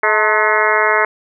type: harmonic tone with a mistuned harmonic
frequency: 213.7 Hz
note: G#3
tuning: 50 cents sharp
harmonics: 2 / 3 / 4 / 5 / 6 / 7 / 8 / 9 / 10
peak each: -20 / -20 / -20 / -20 / -20 / -20 / -20 / -20 / -20 dBFS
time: 0.03-1.05 s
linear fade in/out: 2 ms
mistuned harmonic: 4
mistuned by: +69 cents
effects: none